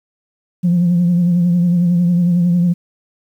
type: tone with vibrato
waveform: sine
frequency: 174.8 Hz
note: F3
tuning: 2 cents sharp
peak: -9 dBFS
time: 0.63-2.74 s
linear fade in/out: 20 ms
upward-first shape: triangle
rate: 11 Hz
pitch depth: 52 cents each way
effects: tanh soft clip ceiling -7 dBFS + 8-bit

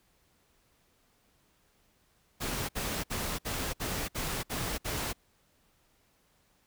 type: noise bursts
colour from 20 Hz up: pink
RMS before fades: -34 dBFS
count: 8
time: 2.4-5.133 s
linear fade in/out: 20 ms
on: 290 ms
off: 59 ms
effects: pink hiss -69 dBFS RMS until 6.66 s

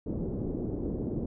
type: low-pass noise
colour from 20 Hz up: white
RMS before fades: -33 dBFS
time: 0.06-1.26 s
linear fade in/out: 5 ms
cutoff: 390 Hz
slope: 24 dB/octave
effects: none

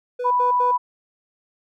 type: tone bursts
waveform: triangle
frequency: 493.9 Hz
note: B4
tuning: in tune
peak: -22 dBFS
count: 3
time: 0.19-0.716 s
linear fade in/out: 10 ms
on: 120 ms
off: 83 ms
type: tone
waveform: sine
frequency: 987.8 Hz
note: B5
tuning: in tune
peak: -16 dBFS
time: 0.24-0.78 s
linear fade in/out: 20 ms
effects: none

